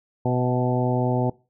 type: harmonic tone with a mistuned harmonic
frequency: 124.5 Hz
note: B2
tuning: 14 cents sharp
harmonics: 1 / 2 / 3 / 4 / 5 / 6 / 7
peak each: -23 / -26 / -28 / -29 / -30 / -31 / -31 dBFS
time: 0.25-1.3 s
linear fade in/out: 5 ms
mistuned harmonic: 5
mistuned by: +28 cents
effects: noise-tail reverb RT60 0.3 s tail -22 dB re dry